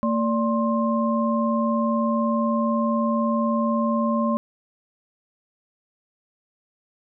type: tone cluster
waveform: sine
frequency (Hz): 227 / 581 / 1057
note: A#3 / D5 / C6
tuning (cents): -46 / -19 / +17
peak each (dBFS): -21 / -26 / -26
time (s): 0.03-4.37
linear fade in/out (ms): 0
effects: none